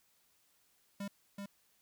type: tone with echo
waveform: square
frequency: 200 Hz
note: G3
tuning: 35 cents sharp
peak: -39 dBFS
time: 1-1.08 s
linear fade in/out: 5 ms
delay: 380 ms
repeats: 1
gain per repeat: -3 dB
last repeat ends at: 1.46 s
effects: white hiss -72 dBFS RMS until 1.81 s